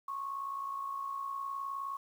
sine tone with amplitude modulation, 1100 Hz, C#6, 14 cents flat, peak -33 dBFS, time 0.08-1.97 s, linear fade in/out 5 ms, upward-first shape sine, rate 59.4 Hz, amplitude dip 55%, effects 10-bit

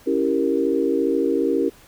sine chord, C# diminished seventh, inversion none, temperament equal, 277.2 / 329.6 / 392 / 466.2 Hz, C#4 / E4 / G4 / Bb4, 0 / 0 / 0 / 0 cents, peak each -23 dBFS, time 0.06-1.7 s, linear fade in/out 20 ms, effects pink hiss -50 dBFS RMS until 1.87 s

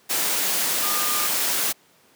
sine tone in noise, 1211 Hz, D#6, 47 cents flat, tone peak -29 dBFS, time 0.82-1.28 s, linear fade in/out 20 ms, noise white, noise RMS -23 dBFS, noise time 0.09-1.73 s, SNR -9 dB, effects pink hiss -57 dBFS RMS until 2.15 s + high-pass 200 Hz 12 dB/octave

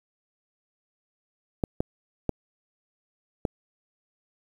clicks, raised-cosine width 2 ms, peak -11 dBFS, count 4, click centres 1.638 / 1.805 / 2.293 / 3.452 s, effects 8-bit

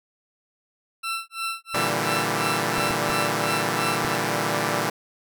20% pulse tone with tremolo, 1342 Hz, E6, 31 cents sharp, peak -20 dBFS, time 1.03-4.16 s, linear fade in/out 10 ms, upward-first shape sine, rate 2.9 Hz, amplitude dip 100%
5% pulse chord, E half-diminished seventh, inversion second, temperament equal, 116.54 / 146.83 / 164.81 / 196 Hz, Bb2 / D3 / E3 / G3, 0 / 0 / 0 / 0 cents, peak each -17 dBFS, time 1.74-4.9 s, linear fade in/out 5 ms
clicks, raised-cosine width 3 ms, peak -20 dBFS, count 4, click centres 2.782 / 2.908 / 3.1 / 4.049 s
effects none

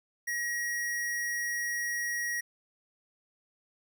square tone, 1900 Hz, A#6, 33 cents sharp, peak -31 dBFS, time 0.27-2.41 s, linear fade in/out 10 ms, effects none

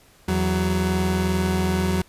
30% pulse tone pair together, 83 / 186.33 Hz, E2 / F#3, +12 / +12 cents, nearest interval octave + major second, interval 1400 cents, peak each -21 / -19 dBFS, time 0.28-2.02 s, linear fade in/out 5 ms, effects pink hiss -54 dBFS RMS until 2.08 s + resampled to 32000 Hz

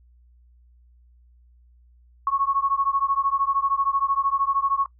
sine beating tone pair, 1097 / 1110 Hz, C#6 / C#6, -18 / +2 cents, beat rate 13 Hz, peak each -23 dBFS, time 2.27-4.86 s, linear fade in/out 2 ms, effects noise-tail reverb RT60 0.1 s tail -21 dB re dry + added 60 Hz sine -52 dBFS peak until 4.99 s

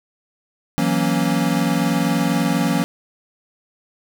square chord, F# dominant seventh, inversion third, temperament equal, 164.81 / 185 / 233.1 / 277.2 Hz, E3 / F#3 / A#3 / C#4, 0 / 0 / 0 / 0 cents, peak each -23 dBFS, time 0.78-2.84 s, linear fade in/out 0 ms, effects none

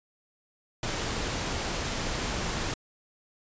pink noise, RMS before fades -31 dBFS, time 0.83-2.74 s, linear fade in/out 2 ms, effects resampled to 16000 Hz

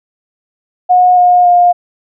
sine tone with pitch steps, 725 / 716.3 / 707.6 Hz, F#5 / F5 / F5, -35 / +44 / +23 cents, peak -4 dBFS, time 0.89-1.73 s, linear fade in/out 20 ms, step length 280 ms, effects none

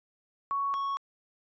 sine / triangle tone pair in turn, 1114 / 1107.6 Hz, C#6 / C#6, +8 / -2 cents, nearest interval unison, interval 10 cents, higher first, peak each -27 dBFS, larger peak neither, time 0.51-0.74 / 0.74-0.97 s, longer neither, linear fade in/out 0 ms, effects resampled to 16000 Hz

